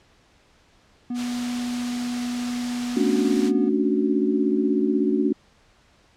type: tone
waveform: triangle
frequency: 243.9 Hz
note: B3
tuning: 21 cents flat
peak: -23 dBFS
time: 1.1-3.69 s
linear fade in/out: 5 ms
type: noise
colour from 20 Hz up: white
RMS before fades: -33 dBFS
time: 1.14-3.52 s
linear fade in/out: 50 ms
type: chord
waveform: sine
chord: D major seventh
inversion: second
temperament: equal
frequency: 220 / 277.2 / 293.7 / 370 Hz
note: A3 / C#4 / D4 / F#4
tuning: 0 / 0 / 0 / 0 cents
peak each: -24 dBFS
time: 2.96-5.33 s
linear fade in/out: 10 ms
effects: pink hiss -58 dBFS RMS until 6.16 s + low-pass 6000 Hz 12 dB/octave